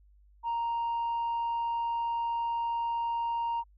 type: tone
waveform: sine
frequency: 932.3 Hz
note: A#5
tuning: in tune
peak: -26 dBFS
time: 0.43-3.64 s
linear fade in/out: 50 ms
effects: tanh soft clip ceiling -27 dBFS + added 50 Hz sine -57 dBFS peak until 3.77 s